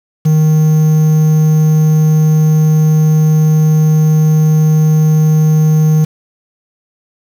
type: tone with quantisation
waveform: triangle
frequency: 155.4 Hz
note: D#3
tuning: 2 cents flat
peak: -4 dBFS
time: 0.25-6.05 s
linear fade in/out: 10 ms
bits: 5
effects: none